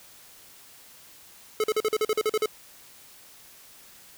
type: tone bursts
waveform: square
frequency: 431 Hz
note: A4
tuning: 36 cents flat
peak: -22 dBFS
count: 11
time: 1.6-2.459 s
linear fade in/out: 2 ms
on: 39 ms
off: 43 ms
effects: white hiss -51 dBFS RMS until 4.17 s